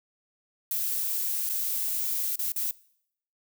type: noise with dropouts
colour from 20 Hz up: violet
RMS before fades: -29 dBFS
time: 0.71-2.71 s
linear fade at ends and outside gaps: 2 ms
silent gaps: 1.492-1.496 / 2.358-2.391 / 2.52-2.561 s
effects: noise-tail reverb RT60 0.7 s tail -22 dB re dry